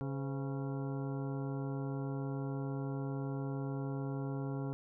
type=harmonic tone with a mistuned harmonic; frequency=137.7 Hz; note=C#3; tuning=11 cents flat; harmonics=1 / 2 / 3 / 4 / 5 / 6 / 7 / 8 / 10; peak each=-37 / -41 / -45 / -49 / -54 / -53 / -56 / -57 / -56 dBFS; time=0.01-4.73 s; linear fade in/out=0 ms; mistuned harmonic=4; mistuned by=-100 cents; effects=none